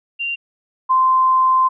sine tone pair in turn, 2774 / 1039.1 Hz, F7 / C6, -12 / -12 cents, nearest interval octave + perfect fourth, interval 1700 cents, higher first, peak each -20 / -11 dBFS, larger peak second, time 0.19-0.36 / 0.89-1.69 s, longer second, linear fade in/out 20 ms, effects none

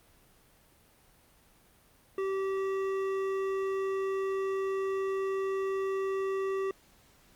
triangle tone with hard clipping, 386.6 Hz, G4, 24 cents flat, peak -31 dBFS, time 2.18-6.71 s, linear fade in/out 2 ms, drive 15 dB, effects pink hiss -62 dBFS RMS until 7.35 s + Opus 32 kbps

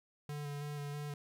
square tone with vibrato, 145.6 Hz, D3, 15 cents flat, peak -40 dBFS, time 0.29-1.14 s, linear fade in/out 2 ms, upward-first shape square, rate 3.1 Hz, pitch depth 16 cents each way, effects 13-bit

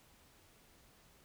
silence, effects pink hiss -65 dBFS RMS until 1.24 s

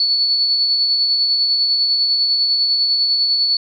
sine tone with tremolo, 4435 Hz, C#8, in tune, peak -12 dBFS, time 0-3.57 s, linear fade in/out 2 ms, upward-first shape sine, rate 10 Hz, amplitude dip 30%, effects none

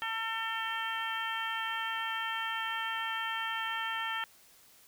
harmonic tone, 449.5 Hz, A4, 37 cents sharp, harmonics 2 / 3 / 4 / 5 / 6 / 7, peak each -39 / -38 / -37 / -45 / -43 / -40 dBFS, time 0.02-4.24 s, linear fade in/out 0 ms, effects white hiss -60 dBFS RMS until 4.87 s

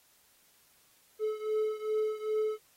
triangle beating tone pair, 430.6 / 433.1 Hz, A4 / A4, -37 / -27 cents, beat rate 2.5 Hz, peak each -29 / -32 dBFS, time 1.19-2.59 s, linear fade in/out 50 ms, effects white hiss -65 dBFS RMS until 2.76 s + AAC 48 kbps

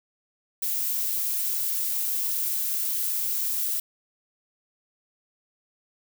violet noise, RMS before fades -27 dBFS, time 0.62-3.8 s, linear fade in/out 5 ms, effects none

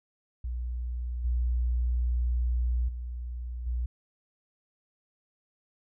sine tone with level steps, 60.5 Hz, B1, 35 cents flat, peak -30 / -24 / -33 / -27 dBFS, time 0.44-3.86 s, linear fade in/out 5 ms, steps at 1.24 / 2.88 / 3.66 s, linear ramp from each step 10 ms, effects none

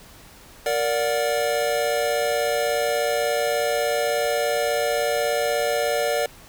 square chord, Bb augmented, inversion none, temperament just, 466.2 / 582.7 / 728.4 Hz, Bb4 / D5 / F#5, 0 / -14 / -27 cents, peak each -26 / -24 / -28 dBFS, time 0.66-6.26 s, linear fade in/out 2 ms, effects pink hiss -47 dBFS RMS until 6.48 s

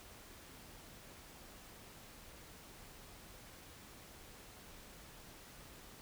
silence, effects pink hiss -56 dBFS RMS until 6.01 s

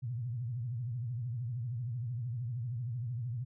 sine tone with vibrato, 120 Hz, B2, 49 cents flat, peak -34 dBFS, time 0.02-3.45 s, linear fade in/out 20 ms, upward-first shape triangle, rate 13 Hz, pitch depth 180 cents each way, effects none

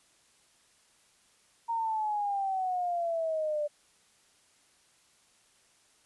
sine exponential sweep, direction down, 931 to 587.3 Hz, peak -28 dBFS, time 1.68-3.68 s, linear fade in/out 20 ms, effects white hiss -65 dBFS RMS until 6.05 s + resampled to 24000 Hz

